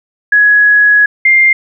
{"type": "tone pair in turn", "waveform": "sine", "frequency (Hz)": [1676, 2106], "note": ["G#6", "C7"], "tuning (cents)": [15, 11], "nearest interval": "major third", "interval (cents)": 396, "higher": "second", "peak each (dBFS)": -4, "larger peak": "neither", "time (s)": [[0.32, 1.06], [1.25, 1.53]], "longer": "first", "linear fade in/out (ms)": 5, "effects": []}